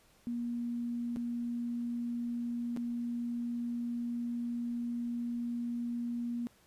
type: tone with dropouts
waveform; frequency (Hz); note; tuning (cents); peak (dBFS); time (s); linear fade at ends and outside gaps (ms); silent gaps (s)
sine; 238.1; A#3; +37; -33; 0.27-6.47; 0; 1.161-1.169 / 2.764-2.772
effects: pink hiss -65 dBFS RMS until 6.66 s + resampled to 32000 Hz